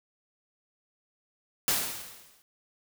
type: noise with exponential decay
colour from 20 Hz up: white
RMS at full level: -24 dBFS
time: 1.68-2.42 s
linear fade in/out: 0 ms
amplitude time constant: 160 ms
effects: none